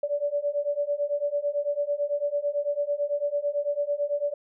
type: beating tone pair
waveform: sine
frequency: 574 / 583 Hz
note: D5 / D5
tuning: -40 / -13 cents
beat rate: 9 Hz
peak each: -28 / -27 dBFS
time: 0.03-4.34 s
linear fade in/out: 5 ms
effects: none